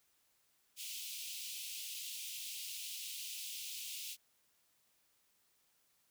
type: high-pass noise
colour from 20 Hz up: pink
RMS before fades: -45 dBFS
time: 0.76-4.17 s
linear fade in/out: 50 ms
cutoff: 2600 Hz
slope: 48 dB/octave
effects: white hiss -75 dBFS RMS until 6.1 s